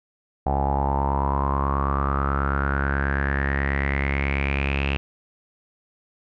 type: tone with low-pass filter sweep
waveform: sawtooth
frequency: 69.2 Hz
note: C#2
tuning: 2 cents flat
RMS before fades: -23 dBFS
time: 0.46-4.97 s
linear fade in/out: 0 ms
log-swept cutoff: 780 to 2700 Hz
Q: 9.2
effects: none